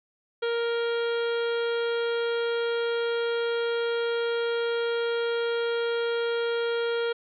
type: harmonic tone with a mistuned harmonic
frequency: 467.5 Hz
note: A#4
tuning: 5 cents sharp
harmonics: 1 / 2 / 3 / 4 / 5 / 6 / 7 / 8 / 9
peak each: -25 / -40 / -34 / -43 / -43 / -47 / -39 / -50 / -48 dBFS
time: 0.42-7.13 s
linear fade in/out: 10 ms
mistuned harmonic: 8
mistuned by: +34 cents
effects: none